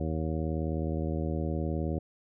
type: harmonic tone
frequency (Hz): 79.3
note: D#2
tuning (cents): +33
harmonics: 1 / 2 / 3 / 4 / 5 / 6 / 7 / 9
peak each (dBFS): -32 / -34 / -37 / -37 / -40 / -43 / -40 / -46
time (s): 0-1.99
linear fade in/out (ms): 5
effects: none